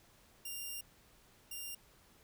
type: tone pair in turn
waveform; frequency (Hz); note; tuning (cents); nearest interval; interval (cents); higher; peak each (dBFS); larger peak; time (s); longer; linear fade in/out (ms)
5% pulse; 2794 / 2794; F7 / F7; 0 / 0; unison; 0; neither; -32 / -33; first; 0.45-0.81 / 1.51-1.75; first; 5
effects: pink hiss -65 dBFS RMS until 2.23 s